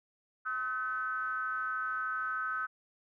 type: ring-modulated tone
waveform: triangle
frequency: 116.54 Hz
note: A#2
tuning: in tune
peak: -27 dBFS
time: 0.45-2.67 s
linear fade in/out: 20 ms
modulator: 1400 Hz
effects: none